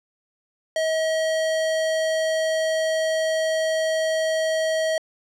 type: tone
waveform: square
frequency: 638 Hz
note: D#5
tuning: 43 cents sharp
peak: -21 dBFS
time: 0.76-4.98 s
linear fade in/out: 2 ms
effects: low-pass 8000 Hz 12 dB/octave